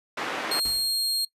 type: band-pass noise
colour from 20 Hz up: white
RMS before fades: -31 dBFS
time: 0.17-0.6 s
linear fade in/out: 5 ms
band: 290 to 1800 Hz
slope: 12 dB/octave
type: tone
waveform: 40% pulse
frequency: 4239 Hz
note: C8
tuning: 22 cents sharp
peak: -22 dBFS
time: 0.51-1.25 s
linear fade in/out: 5 ms
type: noise with exponential decay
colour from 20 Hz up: pink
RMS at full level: -37 dBFS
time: 0.65-1.11 s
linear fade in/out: 0 ms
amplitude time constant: 100 ms
effects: noise-tail reverb RT60 0.1 s tail -22 dB re dry + resampled to 32000 Hz